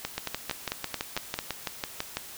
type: two click trains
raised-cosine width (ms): 0.2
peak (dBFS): -12 / -12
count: 13 / 7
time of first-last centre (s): 0.18-2.17 / 0.05-1.389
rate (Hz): 6.03 / 4.48
effects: white hiss -44 dBFS RMS until 2.37 s